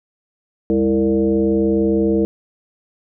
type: tone with frequency modulation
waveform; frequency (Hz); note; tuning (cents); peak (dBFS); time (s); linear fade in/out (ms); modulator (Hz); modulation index
sine; 329.6; E4; 0; -13; 0.7-2.25; 0; 127; 1.3
effects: none